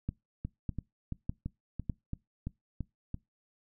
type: two click trains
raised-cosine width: 5 ms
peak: -23 / -20 dBFS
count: 9 / 4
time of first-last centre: 0.45-3.144 / 0.09-1.897 s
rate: 2.97 / 1.66 Hz
effects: noise-tail reverb RT60 0.2 s tail -23 dB re dry